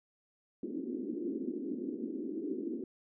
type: band-pass noise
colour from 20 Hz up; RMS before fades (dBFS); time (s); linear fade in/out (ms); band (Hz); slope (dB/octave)
pink; -38; 0.63-2.84; 2; 240 to 380; 48
effects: none

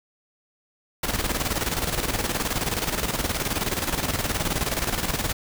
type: noise with tremolo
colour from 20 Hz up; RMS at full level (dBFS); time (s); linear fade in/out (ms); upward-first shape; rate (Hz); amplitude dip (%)
pink; -24; 1.03-5.33; 5; square; 19; 60
effects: none

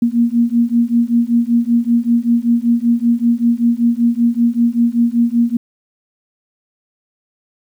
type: beating tone pair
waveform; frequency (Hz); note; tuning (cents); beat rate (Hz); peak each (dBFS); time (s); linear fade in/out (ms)
sine; 233.1 / 238.3; A#3 / A#3; 0 / +38; 5.2; -14; 0.02-5.57; 5
effects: 8-bit

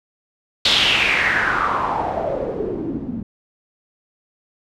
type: noise with low-pass filter sweep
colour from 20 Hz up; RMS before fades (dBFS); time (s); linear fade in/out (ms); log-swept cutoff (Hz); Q
white; -20; 0.65-3.23; 5; 3900 to 210; 4.7
effects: none

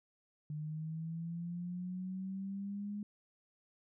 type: linear sweep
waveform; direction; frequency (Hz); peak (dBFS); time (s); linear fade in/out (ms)
sine; up; 150 to 207.7; -38; 0.5-3.03; 2
effects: none

